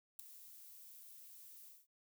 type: noise with ADSR envelope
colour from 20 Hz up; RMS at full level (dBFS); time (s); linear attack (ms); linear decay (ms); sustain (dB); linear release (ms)
violet; -42; 0.19-1.87; 6; 4; -15; 200
effects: none